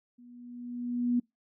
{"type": "tone with level ramp", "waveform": "sine", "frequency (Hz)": 242.9, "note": "B3", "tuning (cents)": -29, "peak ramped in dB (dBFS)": [-51, -22], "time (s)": [0.18, 1.2], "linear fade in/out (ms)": 10, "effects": ["noise-tail reverb RT60 0.2 s tail -26 dB re dry"]}